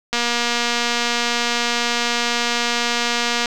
click train, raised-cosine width 0.2 ms, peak -3 dBFS, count 793, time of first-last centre 0.13-3.458 s, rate 238 Hz, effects none

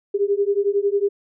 sine beating tone pair, 397.3 / 408.3 Hz, G4 / G#4, +23 / -29 cents, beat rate 11 Hz, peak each -20 dBFS, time 0.14-1.09 s, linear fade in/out 10 ms, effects none

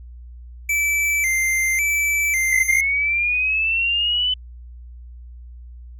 square tone with vibrato, 2200 Hz, C#7, 14 cents flat, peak -18 dBFS, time 0.69-2.81 s, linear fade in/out 5 ms, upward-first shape square, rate 0.91 Hz, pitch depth 88 cents each way
sine linear sweep, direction up, 2015 to 3021 Hz, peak -17 dBFS, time 2.52-4.34 s, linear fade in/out 5 ms
effects added 60 Hz sine -36 dBFS peak until 5.99 s

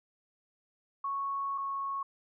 sine tone pair in turn, 1106 / 1101.3 Hz, C#6 / C#6, -4 / -12 cents, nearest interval unison, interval 8 cents, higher first, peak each -31 / -32 dBFS, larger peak first, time 1.04-1.58 / 1.58-2.03 s, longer first, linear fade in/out 5 ms, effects none

